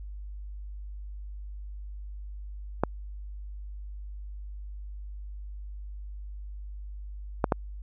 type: clicks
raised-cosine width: 1 ms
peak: -8 dBFS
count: 3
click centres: 2.836 / 7.442 / 7.522 s
effects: added 50 Hz sine -37 dBFS peak until 7.82 s